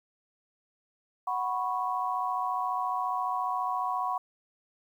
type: chord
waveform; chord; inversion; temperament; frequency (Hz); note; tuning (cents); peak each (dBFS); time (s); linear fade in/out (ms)
sine; F# suspended fourth; none; equal with one note detuned; 740 / 987.8 / 1102.3; F#5 / B5 / C#6; 0 / 0 / -10; -32; 1.27-4.18; 5
effects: 10-bit